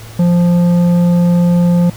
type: tone with tanh clipping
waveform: sine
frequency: 174.5 Hz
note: F3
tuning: 1 cent flat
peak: -9 dBFS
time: 0.19-1.9 s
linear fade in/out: 5 ms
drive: 9 dB
effects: added 111 Hz sine -31 dBFS peak until 1.96 s + pink hiss -36 dBFS RMS until 1.96 s